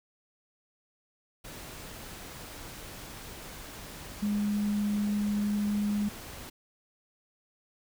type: tone in noise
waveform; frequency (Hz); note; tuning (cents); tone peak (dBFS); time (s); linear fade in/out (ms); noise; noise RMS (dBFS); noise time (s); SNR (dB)
sine; 206.6; G#3; -9; -26; 4.22-6.09; 10; pink; -44; 1.44-6.5; +15
effects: none